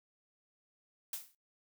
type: noise with exponential decay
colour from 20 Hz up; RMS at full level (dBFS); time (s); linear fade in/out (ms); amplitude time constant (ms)
blue; -36; 1.13-1.35; 2; 47
effects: noise-tail reverb RT60 0.2 s tail -25 dB re dry